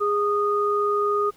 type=tone pair together; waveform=sine; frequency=411.9 / 1234.3 Hz; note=G#4 / D#6; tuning=-14 / -14 cents; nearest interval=octave + perfect fifth; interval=1900 cents; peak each=-22 dBFS; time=0-1.31 s; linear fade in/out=20 ms; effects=pink hiss -55 dBFS RMS until 1.36 s